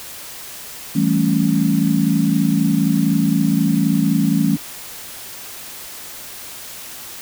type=chord; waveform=sine; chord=A dominant seventh; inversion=second; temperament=equal; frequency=164.81 / 196 / 220 / 277.2 Hz; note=E3 / G3 / A3 / C#4; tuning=0 / 0 / 0 / 0 cents; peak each=-19 dBFS; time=0.95-4.57 s; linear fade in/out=10 ms; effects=white hiss -34 dBFS RMS until 7.21 s